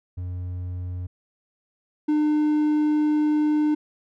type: tone pair in turn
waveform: triangle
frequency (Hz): 90 / 301.8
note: F#2 / D4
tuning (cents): -47 / +47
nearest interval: octave + major sixth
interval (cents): 2094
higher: second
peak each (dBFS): -26 / -16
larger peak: second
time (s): 0.17-1.07 / 2.08-3.75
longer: second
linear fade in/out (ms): 10
effects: none